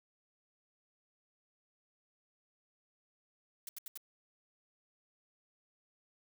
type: noise bursts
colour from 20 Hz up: blue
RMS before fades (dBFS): -44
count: 4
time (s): 3.67-3.975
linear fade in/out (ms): 2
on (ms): 20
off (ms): 75
effects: none